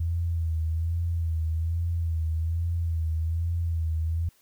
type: tone with vibrato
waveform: sine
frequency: 82.41 Hz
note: E2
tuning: in tune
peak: -24 dBFS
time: 0-4.29 s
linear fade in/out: 5 ms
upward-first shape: sine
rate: 1.2 Hz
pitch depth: 53 cents each way
effects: white hiss -63 dBFS RMS until 4.41 s